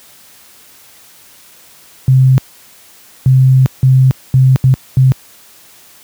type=tone bursts at uneven times; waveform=sine; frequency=130.81 Hz; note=C3; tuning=in tune; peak=-4 dBFS; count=6; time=2.08-2.38 / 3.26-3.66 / 3.83-4.11 / 4.34-4.56 / 4.64-4.74 / 4.97-5.12 s; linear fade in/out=0 ms; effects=white hiss -42 dBFS RMS until 6.03 s + high-pass 60 Hz 12 dB/octave